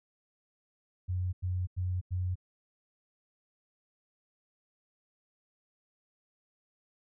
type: tone bursts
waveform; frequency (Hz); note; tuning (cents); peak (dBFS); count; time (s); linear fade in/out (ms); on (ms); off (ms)
sine; 91; F#2; -28; -29; 4; 1.08-2.356; 20; 250; 92
effects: none

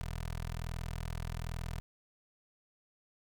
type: tone with notch filter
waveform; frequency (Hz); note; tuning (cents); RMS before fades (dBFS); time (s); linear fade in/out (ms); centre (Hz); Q
15% pulse; 41.2; E1; 0; -39; 0.01-1.8; 0; 330; 0.71
effects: none

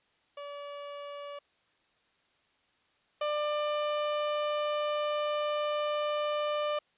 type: tone pair in turn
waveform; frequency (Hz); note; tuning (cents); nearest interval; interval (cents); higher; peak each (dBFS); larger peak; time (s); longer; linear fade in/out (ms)
30% pulse; 574 / 595.6; D5 / D5; -40 / +24; minor second; 64; second; -37 / -26; second; 0.37-1.39 / 3.21-6.79; second; 5
effects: white hiss -70 dBFS RMS until 6.97 s + resampled to 8000 Hz

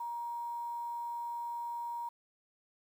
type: tone with quantisation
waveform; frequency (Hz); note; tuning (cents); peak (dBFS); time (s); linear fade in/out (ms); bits
sine; 945; A#5; +23; -36; 0-2.09; 5; 10
effects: none

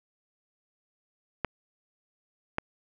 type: clicks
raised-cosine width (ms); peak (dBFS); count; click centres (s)
0.5; -12; 2; 1.447 / 2.584
effects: none

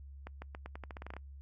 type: accelerating click train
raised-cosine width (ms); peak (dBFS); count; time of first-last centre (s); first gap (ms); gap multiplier
0.5; -29; 13; 0.27-1.166; 150; 0.86
effects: noise-tail reverb RT60 0.1 s tail -26 dB re dry + added 69 Hz sine -47 dBFS peak until 1.41 s

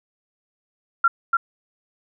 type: tone with echo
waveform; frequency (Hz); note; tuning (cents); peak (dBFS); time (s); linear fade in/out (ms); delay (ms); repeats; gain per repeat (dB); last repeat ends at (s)
sine; 1373; F6; -30; -12; 1.04-1.08; 5; 290; 1; -3; 1.37
effects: none

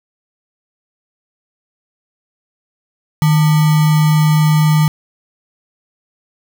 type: tone with sample-and-hold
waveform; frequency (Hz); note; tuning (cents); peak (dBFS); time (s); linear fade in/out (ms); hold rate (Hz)
sine; 154; D#3; -17; -8; 3.22-4.88; 0; 1050
effects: none

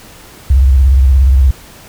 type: tone with vibrato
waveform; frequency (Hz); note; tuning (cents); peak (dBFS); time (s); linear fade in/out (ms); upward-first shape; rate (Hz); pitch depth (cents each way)
sine; 66.3; C2; +23; -4; 0.5-1.51; 5; square; 17; 110
effects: pink hiss -37 dBFS RMS until 1.88 s

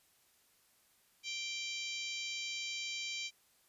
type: harmonic tone with a mistuned harmonic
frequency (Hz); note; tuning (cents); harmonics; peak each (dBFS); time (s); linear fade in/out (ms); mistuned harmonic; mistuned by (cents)
784; G5; 0; 3 / 4 / 5 / 6 / 7 / 8 / 9; -42 / -44 / -46 / -48 / -49 / -50 / -51; 1.23-3.31; 50; 7; +16
effects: white hiss -70 dBFS RMS until 3.68 s + resampled to 32000 Hz

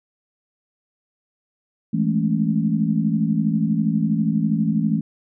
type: chord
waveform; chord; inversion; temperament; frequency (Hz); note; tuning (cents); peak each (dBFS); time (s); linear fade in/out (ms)
sine; A major seventh; second; equal; 164.81 / 207.7 / 220 / 277.2; E3 / G#3 / A3 / C#4; 0 / 0 / 0 / 0; -22 / -23 / -21 / -27; 1.93-5.01; 10
effects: none

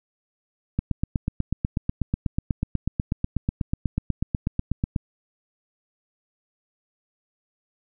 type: click train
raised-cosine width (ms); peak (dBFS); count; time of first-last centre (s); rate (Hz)
5; -10; 35; 0.79-4.962; 8.15
effects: none

